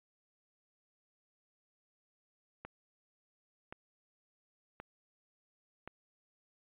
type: click train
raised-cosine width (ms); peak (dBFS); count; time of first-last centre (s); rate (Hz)
0.5; -29; 4; 2.65-5.876; 0.93
effects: resampled to 8000 Hz